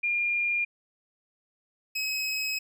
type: tone pair in turn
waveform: sine / 25% pulse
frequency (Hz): 2409 / 2554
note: D7 / D#7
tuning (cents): +43 / +45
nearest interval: minor second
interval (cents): 102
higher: second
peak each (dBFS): -24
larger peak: neither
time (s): 0.03-0.65 / 1.95-2.59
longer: second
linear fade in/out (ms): 10
effects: none